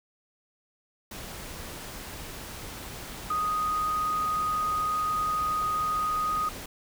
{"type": "tone in noise", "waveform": "sine", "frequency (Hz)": 1244.5, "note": "D#6", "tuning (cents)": 0, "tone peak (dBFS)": -25, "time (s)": [3.3, 6.49], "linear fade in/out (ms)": 5, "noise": "pink", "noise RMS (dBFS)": -40, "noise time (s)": [1.11, 6.66], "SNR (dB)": 12, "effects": []}